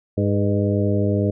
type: harmonic tone with a mistuned harmonic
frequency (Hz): 101.9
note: G#2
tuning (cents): -32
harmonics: 1 / 2 / 3 / 4 / 5 / 6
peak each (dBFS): -20 / -23 / -25 / -26 / -27 / -28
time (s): 0.17-1.31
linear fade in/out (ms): 10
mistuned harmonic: 5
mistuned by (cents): -46
effects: none